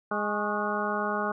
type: harmonic tone with a mistuned harmonic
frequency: 207.7 Hz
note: G#3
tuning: in tune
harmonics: 1 / 2 / 3 / 4 / 5 / 6 / 7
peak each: -34 / -34 / -34 / -34 / -34 / -34 / -34 dBFS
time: 0.11-1.32 s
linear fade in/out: 5 ms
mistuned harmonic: 5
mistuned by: +85 cents
effects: none